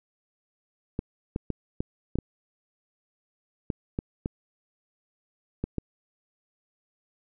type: clicks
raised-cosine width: 3 ms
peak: -15 dBFS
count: 11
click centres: 0.991 / 1.361 / 1.503 / 1.805 / 2.156 / 2.187 / 3.702 / 3.989 / 4.259 / 5.64 / 5.783 s
effects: none